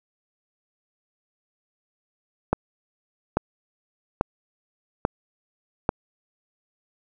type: click train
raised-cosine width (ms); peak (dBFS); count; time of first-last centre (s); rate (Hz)
1; -5; 5; 2.53-5.891; 1.19
effects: none